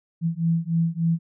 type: beating tone pair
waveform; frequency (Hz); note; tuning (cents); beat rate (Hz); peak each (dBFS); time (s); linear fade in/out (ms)
sine; 164.4 / 167.8; E3 / E3; -4 / +31; 3.4; -23; 0.21-1.19; 50
effects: none